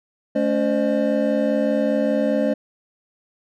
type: tone cluster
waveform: triangle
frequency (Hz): 216.8 / 281.8 / 523 / 603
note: A3 / C#4 / C5 / D5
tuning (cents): -25 / +29 / -1 / +46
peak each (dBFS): -21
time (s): 0.35-2.54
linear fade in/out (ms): 10
effects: none